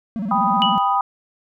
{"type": "tone with vibrato", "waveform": "triangle", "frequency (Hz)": 206.3, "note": "G#3", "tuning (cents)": -11, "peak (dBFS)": -20, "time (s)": [0.16, 0.78], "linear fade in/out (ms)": 0, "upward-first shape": "square", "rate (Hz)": 16, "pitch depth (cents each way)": 170}
{"type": "chord", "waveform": "sine", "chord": "G augmented", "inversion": "none", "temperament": "equal with one note detuned", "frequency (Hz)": [792.6, 987.8, 1244.5], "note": ["G5", "B5", "D#6"], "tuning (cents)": [19, 0, 0], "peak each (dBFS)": -20, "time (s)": [0.31, 1.01], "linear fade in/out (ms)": 2}
{"type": "tone with exponential decay", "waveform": "sine", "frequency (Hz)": 2945, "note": "F#7", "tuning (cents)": -9, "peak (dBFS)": -14, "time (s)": [0.62, 0.96], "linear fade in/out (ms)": 0, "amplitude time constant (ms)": 72}
{"effects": []}